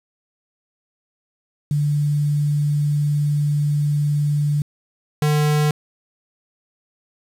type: tone pair in turn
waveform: sine / square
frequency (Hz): 146.83 / 149.92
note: D3 / D3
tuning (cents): 0 / +36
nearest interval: unison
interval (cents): 36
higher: second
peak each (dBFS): -16 / -16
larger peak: neither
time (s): 1.71-4.62 / 5.22-5.71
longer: first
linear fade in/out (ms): 2
effects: resampled to 32000 Hz + 7-bit